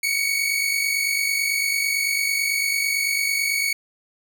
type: tone pair together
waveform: sawtooth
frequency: 2214 / 2263 Hz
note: C#7 / C#7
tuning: -3 / +35 cents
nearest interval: unison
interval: 38 cents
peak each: -19 / -21 dBFS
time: 0.03-3.73 s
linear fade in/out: 5 ms
effects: none